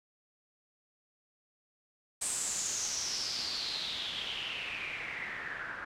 white noise with low-pass filter sweep, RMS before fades -37 dBFS, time 2.21-5.85 s, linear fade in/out 10 ms, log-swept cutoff 8500 to 1500 Hz, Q 6.3, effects none

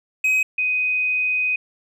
triangle / sine tone pair in turn, 2528 / 2503 Hz, D#7 / D#7, +27 / +10 cents, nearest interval unison, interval 17 cents, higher first, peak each -14 / -18 dBFS, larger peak first, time 0.24-0.43 / 0.58-1.56 s, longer second, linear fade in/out 5 ms, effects none

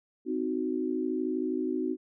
sine chord, C diminished, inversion none, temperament equal with one note detuned, 258.3 / 311.1 / 370 Hz, C4 / Eb4 / Gb4, -22 / 0 / 0 cents, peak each -32 dBFS, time 0.25-1.97 s, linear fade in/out 50 ms, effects none

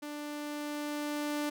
sawtooth tone with level ramp, 295.2 Hz, D4, 9 cents sharp, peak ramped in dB -35 to -27 dBFS, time 0.02-1.5 s, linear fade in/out 10 ms, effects none

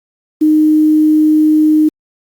sine tone with quantisation, 308.1 Hz, D#4, 17 cents flat, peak -6 dBFS, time 0.41-1.89 s, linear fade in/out 10 ms, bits 6, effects Opus 48 kbps

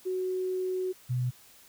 sine tone pair in turn, 370.7 / 124.93 Hz, F#4 / B2, +3 / +20 cents, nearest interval octave + perfect fifth, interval 1883 cents, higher first, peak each -28 / -26 dBFS, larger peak second, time 0.05-0.93 / 1.09-1.31 s, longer first, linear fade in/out 20 ms, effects white hiss -56 dBFS RMS until 1.68 s

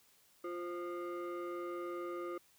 sine tone with frequency modulation, 349.2 Hz, F4, in tune, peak -37 dBFS, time 0.44-2.38 s, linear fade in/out 5 ms, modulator 874 Hz, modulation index 0.95, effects tanh soft clip ceiling -36 dBFS + white hiss -68 dBFS RMS until 2.58 s

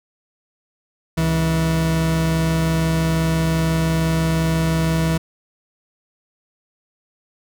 40% pulse tone pair together, 68.3 / 162.45 Hz, C#2 / E3, -25 / -25 cents, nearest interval octave + minor third, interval 1500 cents, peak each -25 / -16 dBFS, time 1.17-5.18 s, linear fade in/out 10 ms, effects none

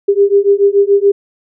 sine beating tone pair, 397.4 / 404.4 Hz, G4 / G#4, +24 / -46 cents, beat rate 7 Hz, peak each -10 dBFS, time 0.08-1.12 s, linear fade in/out 10 ms, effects none

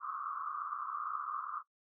white band-pass noise, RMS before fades -40 dBFS, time 0-1.63 s, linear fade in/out 50 ms, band 1100 to 1300 Hz, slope 96 dB/octave, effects noise-tail reverb RT60 0.1 s tail -18 dB re dry

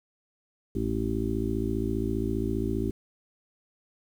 harmonic tone, 55 Hz, A1, in tune, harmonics 1 / 2 / 4 / 5 / 6 / 7, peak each -33 / -33 / -33 / -33 / -33 / -33 dBFS, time 0.75-2.91 s, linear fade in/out 5 ms, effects 9-bit

